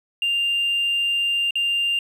triangle tone with dropouts, 2794 Hz, F7, in tune, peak -16 dBFS, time 0.22-1.99 s, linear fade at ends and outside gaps 2 ms, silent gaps 1.508-1.555 s, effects tanh soft clip ceiling -15 dBFS

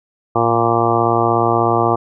harmonic tone with a mistuned harmonic, 116.54 Hz, A#2, in tune, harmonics 1 / 2 / 3 / 4 / 5 / 6 / 7 / 8 / 9 / 10, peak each -22 / -25 / -19 / -21 / -25 / -19 / -21 / -24 / -24 / -20 dBFS, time 0.35-1.96 s, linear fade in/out 10 ms, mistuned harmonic 1, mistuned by -39 cents, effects none

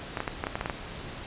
clicks, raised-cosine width 0.5 ms, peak -14 dBFS, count 9, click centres 0.172 / 0.204 / 0.278 / 0.439 / 0.469 / 0.555 / 0.611 / 0.659 / 0.698 s, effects pink hiss -40 dBFS RMS until 1.26 s + resampled to 8000 Hz

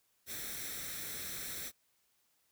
white noise with comb filter, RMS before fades -42 dBFS, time 0.26-1.72 s, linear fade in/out 50 ms, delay 0.52 ms, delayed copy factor +0.65, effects white hiss -75 dBFS RMS until 2.51 s

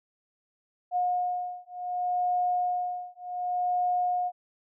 sine beating tone pair, 719 / 719.67 Hz, F#5 / F#5, -50 / -48 cents, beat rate 0.67 Hz, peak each -29 dBFS, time 0.91-4.32 s, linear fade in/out 50 ms, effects none

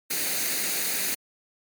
white noise with comb filter, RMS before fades -27 dBFS, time 0.1-1.15 s, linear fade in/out 10 ms, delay 0.46 ms, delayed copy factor +0.55, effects high-pass 200 Hz 12 dB/octave + MP3 96 kbps

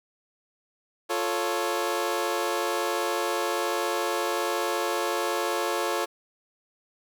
20% pulse chord, F augmented, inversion none, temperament equal, 349.2 / 440 / 554.4 Hz, F4 / A4 / C#5, 0 / 0 / 0 cents, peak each -25 dBFS, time 1.09-6.06 s, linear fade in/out 20 ms, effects none

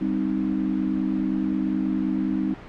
sine chord, C minor, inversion second, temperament equal, 196 / 261.6 / 311.1 Hz, G3 / C4 / Eb4, 0 / 0 / 0 cents, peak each -26 dBFS, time 0.01-2.54 s, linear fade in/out 5 ms, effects pink hiss -41 dBFS RMS until 2.68 s + low-pass 2000 Hz 12 dB/octave

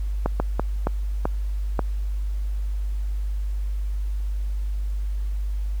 slowing click train, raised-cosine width 1 ms, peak -8 dBFS, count 6, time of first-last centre 0.26-1.792 s, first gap 140 ms, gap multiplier 1.4, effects added 50 Hz sine -23 dBFS peak until 5.8 s + pink hiss -53 dBFS RMS until 5.8 s

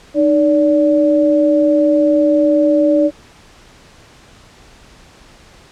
sine tone pair together, 306.2 / 578 Hz, D#4 / D5, -28 / -28 cents, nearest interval major seventh, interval 1100 cents, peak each -12 dBFS, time 0.14-3.11 s, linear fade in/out 50 ms, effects pink hiss -44 dBFS RMS until 5.71 s + low-pass 7000 Hz 12 dB/octave

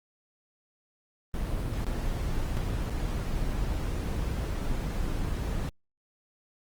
brown noise with dropouts, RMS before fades -30 dBFS, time 1.34-5.69 s, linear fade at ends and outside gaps 0 ms, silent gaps 1.845-1.867 / 2.57-2.574 / 2.897-2.904 s, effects Opus 24 kbps

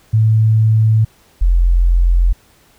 sine tone pair in turn, 110 / 43.49 Hz, A2 / F1, 0 / -6 cents, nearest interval octave + major third, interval 1606 cents, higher first, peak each -8 dBFS, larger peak neither, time 0.13-1.05 / 1.41-2.33 s, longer neither, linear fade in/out 10 ms, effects pink hiss -51 dBFS RMS until 2.78 s

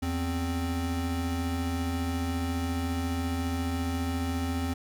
square tone pair together, 82.8 / 262.9 Hz, E2 / C4, +8 / +8 cents, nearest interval octave + minor sixth, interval 2000 cents, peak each -31 / -32 dBFS, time 0.02-4.74 s, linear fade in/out 10 ms, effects none

